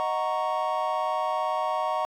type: chord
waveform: triangle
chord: D# minor seventh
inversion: none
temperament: equal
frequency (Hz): 622.3 / 740 / 932.3 / 1108.7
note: D#5 / F#5 / A#5 / C#6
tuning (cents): 0 / 0 / 0 / 0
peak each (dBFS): -28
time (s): 0-2.05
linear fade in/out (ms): 0
effects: tanh soft clip ceiling -14 dBFS